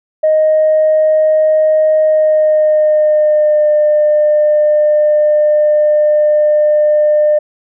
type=tone with pitch glide; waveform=sine; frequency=622.3 to 601.8 Hz; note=D#5 to D5; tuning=0 to +42 cents; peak=-6 dBFS; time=0.23-7.39 s; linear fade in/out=10 ms; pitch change=-58 cents; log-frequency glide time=2.02-3.69 s; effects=tanh soft clip ceiling -3 dBFS